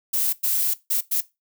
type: noise bursts at uneven times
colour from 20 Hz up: violet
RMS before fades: -22 dBFS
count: 4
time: 0.13-0.33 / 0.43-0.74 / 0.9-1.01 / 1.11-1.21 s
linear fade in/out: 10 ms
effects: noise-tail reverb RT60 0.2 s tail -17 dB re dry